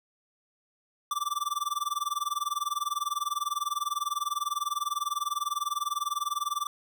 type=tone with tremolo; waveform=square; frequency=1173 Hz; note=D6; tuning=2 cents flat; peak=-26 dBFS; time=1.11-6.67 s; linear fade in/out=2 ms; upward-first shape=sine; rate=20 Hz; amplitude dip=95%; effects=none